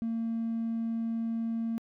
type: tone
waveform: triangle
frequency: 228 Hz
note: A#3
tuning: 38 cents flat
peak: -26 dBFS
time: 0.02-1.78 s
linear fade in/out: 0 ms
effects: tanh soft clip ceiling -25 dBFS